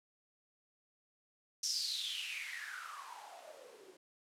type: noise with band-pass filter sweep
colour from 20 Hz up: blue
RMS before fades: -43 dBFS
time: 1.63-3.97 s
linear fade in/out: 5 ms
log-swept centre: 5800 to 340 Hz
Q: 9
effects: low-pass 12000 Hz 12 dB/octave